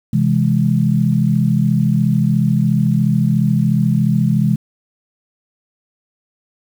sine chord, C augmented, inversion none, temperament equal, 130.81 / 164.81 / 207.7 Hz, C3 / E3 / G#3, 0 / 0 / 0 cents, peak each -16 dBFS, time 0.13-4.56 s, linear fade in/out 5 ms, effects 7-bit

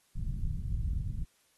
pink low-pass noise, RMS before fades -33 dBFS, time 0.15-1.25 s, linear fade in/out 20 ms, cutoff 150 Hz, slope 24 dB/octave, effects white hiss -69 dBFS RMS until 1.57 s + AAC 32 kbps

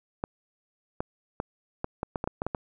clicks, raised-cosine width 1 ms, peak -15 dBFS, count 11, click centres 0.239 / 1.005 / 1.401 / 1.844 / 2.031 / 2.158 / 2.241 / 2.275 / 2.419 / 2.466 / 2.548 s, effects none

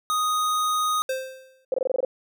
square tone, 1244.5 Hz, D#6, in tune, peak -22 dBFS, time 0.1-1.02 s, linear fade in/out 0 ms
square tone with exponential decay, 523.3 Hz, C5, in tune, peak -23 dBFS, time 1.09-1.65 s, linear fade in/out 5 ms, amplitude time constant 120 ms
sine tone bursts, 521 Hz, C5, 7 cents flat, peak -19 dBFS, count 8, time 1.72-2.049 s, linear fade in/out 2 ms, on 21 ms, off 23 ms
effects none

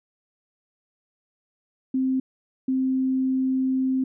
sine tone pair in turn, 261.6 / 261.6 Hz, C4 / C4, 0 / 0 cents, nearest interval unison, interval 0 cents, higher neither, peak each -20 dBFS, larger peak neither, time 1.94-2.2 / 2.68-4.04 s, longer second, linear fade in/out 5 ms, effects none

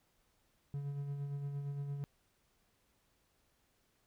triangle tone with tremolo, 141.7 Hz, C#3, 38 cents sharp, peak -34 dBFS, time 0.74-2.04 s, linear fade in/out 0 ms, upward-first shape sine, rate 8.7 Hz, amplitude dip 40%, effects pink hiss -75 dBFS RMS until 4.06 s

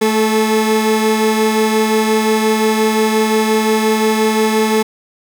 30% pulse tone pair together, 219.7 / 433.7 Hz, A3 / A4, -2 / -25 cents, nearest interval octave, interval 1177 cents, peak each -12 dBFS, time 0.01-4.83 s, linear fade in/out 10 ms, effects none

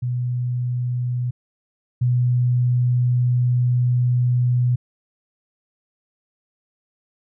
sine tone pair in turn, 123.47 / 123.47 Hz, B2 / B2, 0 / 0 cents, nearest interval unison, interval 0 cents, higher neither, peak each -20 / -15 dBFS, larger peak second, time 0.02-1.31 / 2.01-4.76 s, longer second, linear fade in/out 10 ms, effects none

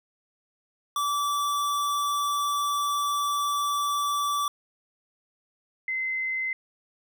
square / sine tone pair in turn, 1158 / 2059 Hz, D6 / C7, -25 / -28 cents, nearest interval minor seventh, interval 997 cents, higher second, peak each -25 / -26 dBFS, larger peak first, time 0.96-4.48 / 5.88-6.53 s, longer first, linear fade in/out 2 ms, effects none

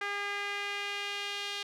sawtooth tone with band-pass filter sweep, 405.2 Hz, G#4, 43 cents flat, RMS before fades -36 dBFS, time 0.01-1.63 s, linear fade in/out 5 ms, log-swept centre 1800 to 3400 Hz, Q 1.9, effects none

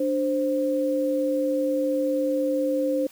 sine tone pair together, 293.7 / 524 Hz, D4 / C5, 0 / +2 cents, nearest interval minor seventh, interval 1002 cents, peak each -25 / -23 dBFS, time 0-3.07 s, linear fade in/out 5 ms, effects white hiss -51 dBFS RMS until 3.11 s

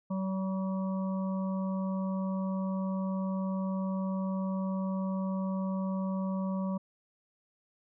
harmonic tone with a mistuned harmonic, 190 Hz, F#3, 46 cents sharp, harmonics 1 / 3 / 5 / 6, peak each -30 / -40 / -44 / -46 dBFS, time 0.1-6.78 s, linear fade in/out 10 ms, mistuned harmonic 5, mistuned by +24 cents, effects none

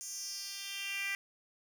10% pulse tone with high-pass filter sweep, 395.4 Hz, G4, 15 cents sharp, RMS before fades -40 dBFS, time 0.01-1.15 s, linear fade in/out 0 ms, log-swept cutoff 7200 to 2100 Hz, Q 3.5, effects none

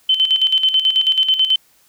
sine tone with tremolo, 3069 Hz, G7, 37 cents flat, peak -10 dBFS, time 0.09-1.56 s, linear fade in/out 5 ms, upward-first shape square, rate 9.2 Hz, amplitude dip 65%, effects white hiss -55 dBFS RMS until 1.88 s

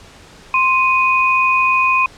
sine tone pair together, 1047.8 / 2489 Hz, C6 / D#7, +2 / 0 cents, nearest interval octave + minor third, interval 1498 cents, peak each -14 dBFS, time 0.54-2.06 s, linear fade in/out 2 ms, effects pink hiss -42 dBFS RMS until 2.17 s + low-pass 7000 Hz 12 dB/octave

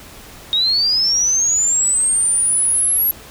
sine linear sweep, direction up, 3700 to 11660 Hz, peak -13 dBFS, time 0.53-3.11 s, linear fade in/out 0 ms, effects pink hiss -39 dBFS RMS until 3.3 s

